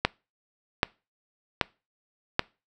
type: click train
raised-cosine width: 0.3 ms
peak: -4 dBFS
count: 4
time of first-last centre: 0.05-2.394 s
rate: 1.28 Hz
effects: noise-tail reverb RT60 0.3 s tail -24 dB re dry